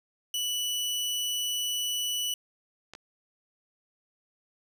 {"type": "tone", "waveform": "sawtooth", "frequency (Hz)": 2960, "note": "F#7", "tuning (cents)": 0, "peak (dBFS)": -25, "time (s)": [0.34, 2.34], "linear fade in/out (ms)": 2}
{"type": "clicks", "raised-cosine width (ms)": 0.2, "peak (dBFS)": -26, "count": 2, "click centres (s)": [2.936, 2.951]}
{"effects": []}